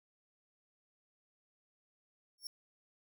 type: tone with exponential growth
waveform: sawtooth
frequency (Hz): 5470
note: F8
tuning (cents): -37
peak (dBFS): -34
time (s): 2.38-2.47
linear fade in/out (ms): 2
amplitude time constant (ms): 18
effects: none